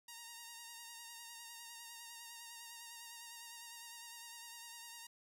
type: tone with vibrato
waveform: 5% pulse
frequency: 932.3 Hz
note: A#5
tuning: in tune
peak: -38 dBFS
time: 0.08-5.07 s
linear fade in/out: 5 ms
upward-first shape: sine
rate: 9.9 Hz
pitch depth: 31 cents each way
effects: 12-bit